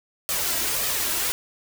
white noise with flanger, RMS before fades -25 dBFS, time 0.29-1.32 s, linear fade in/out 0 ms, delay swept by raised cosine 1.6 to 3.1 ms, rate 1.8 Hz, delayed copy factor +0.55, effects none

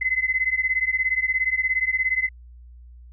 sine beating tone pair, 2033 / 2050 Hz, B6 / C7, +50 / -36 cents, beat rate 17 Hz, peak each -23 dBFS, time 0.01-2.29 s, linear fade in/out 10 ms, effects added 60 Hz sine -42 dBFS peak until 3.12 s

